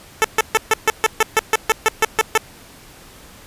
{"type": "tone bursts", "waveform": "10% pulse", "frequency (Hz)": 440, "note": "A4", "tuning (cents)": 0, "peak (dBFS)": -3, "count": 14, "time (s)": [0.22, 2.376], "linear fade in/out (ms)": 0, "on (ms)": 24, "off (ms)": 140, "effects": ["pink hiss -43 dBFS RMS until 3.46 s", "resampled to 32000 Hz"]}